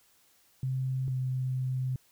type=tone pair in turn; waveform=sine; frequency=130.8 / 129.15 Hz; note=C3 / C3; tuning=0 / -22 cents; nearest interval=unison; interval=22 cents; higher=first; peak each=-28 dBFS; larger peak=neither; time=0.63-1.08 / 1.08-1.96 s; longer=second; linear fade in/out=2 ms; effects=white hiss -65 dBFS RMS until 2.11 s